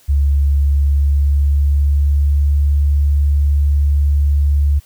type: tone with pitch glide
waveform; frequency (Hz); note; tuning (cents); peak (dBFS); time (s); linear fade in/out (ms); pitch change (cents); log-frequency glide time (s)
sine; 70.6 to 71.88; C#2 to D2; +32 to -37; -10; 0.08-4.8; 20; +31; 0.61-2.53
effects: white hiss -50 dBFS RMS until 4.85 s